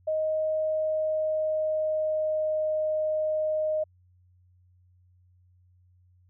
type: tone with pitch glide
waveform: sine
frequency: 625 to 619.6 Hz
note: D#5 to D#5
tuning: +8 to -7 cents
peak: -24 dBFS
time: 0.07-3.84 s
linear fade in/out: 10 ms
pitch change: -15 cents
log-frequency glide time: 0.51-2.72 s
effects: added 90 Hz sine -58 dBFS peak until 6.29 s